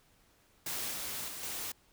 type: noise with level steps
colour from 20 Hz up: white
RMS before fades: -37 / -39 / -43 / -39 dBFS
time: 0.66-1.72 s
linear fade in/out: 5 ms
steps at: 0.91 / 1.28 / 1.43 s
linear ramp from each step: 2 ms
effects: pink hiss -67 dBFS RMS until 1.92 s